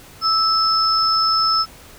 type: tone pair together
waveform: sine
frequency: 1310 / 5240 Hz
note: E6 / E8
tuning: -11 / -11 cents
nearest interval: 2 octaves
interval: 2400 cents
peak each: -17 dBFS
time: 0.21-1.66 s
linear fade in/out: 50 ms
effects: pink hiss -43 dBFS RMS until 1.98 s